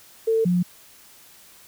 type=tone pair in turn; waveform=sine; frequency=448.5 / 177.99 Hz; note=A4 / F3; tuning=+33 / +33 cents; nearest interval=octave + major third; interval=1600 cents; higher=first; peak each=-17 dBFS; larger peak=neither; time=0.27-0.45 / 0.45-0.63 s; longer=neither; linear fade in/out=10 ms; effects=white hiss -50 dBFS RMS until 1.67 s